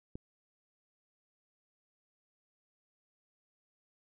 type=click; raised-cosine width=3 ms; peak=-29 dBFS; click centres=0.155 s; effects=none